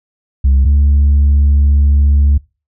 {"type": "tone pair in turn", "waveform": "sine", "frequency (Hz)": [67.4, 71.41], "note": ["C#2", "D2"], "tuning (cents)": [-48, -48], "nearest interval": "minor second", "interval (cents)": 100, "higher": "second", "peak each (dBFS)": [-4, -4], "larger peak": "neither", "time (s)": [[0.44, 0.65], [0.65, 2.38]], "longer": "second", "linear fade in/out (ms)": 10, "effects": ["noise-tail reverb RT60 0.3 s tail -25 dB re dry", "tanh soft clip ceiling -5 dBFS"]}